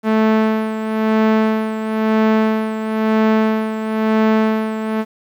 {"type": "tone with tremolo", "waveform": "sawtooth", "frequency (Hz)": 218.9, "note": "A3", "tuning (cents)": -9, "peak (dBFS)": -7, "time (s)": [0.03, 5.05], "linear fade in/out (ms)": 50, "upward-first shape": "sine", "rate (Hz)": 1, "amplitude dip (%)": 65, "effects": ["low-pass 2000 Hz 12 dB/octave", "8-bit"]}